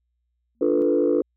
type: tone with exponential growth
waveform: sine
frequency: 230.1 Hz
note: A#3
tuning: 22 cents flat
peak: -31 dBFS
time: 0.55-0.82 s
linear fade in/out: 0 ms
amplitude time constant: 58 ms
type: chord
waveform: sine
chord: B half-diminished seventh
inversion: first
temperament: equal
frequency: 293.7 / 349.2 / 440 / 493.9 Hz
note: D4 / F4 / A4 / B4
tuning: 0 / 0 / 0 / 0 cents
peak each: -22 dBFS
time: 0.61-1.22 s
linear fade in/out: 5 ms
effects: tanh soft clip ceiling -10 dBFS + added 60 Hz sine -70 dBFS peak until 1.36 s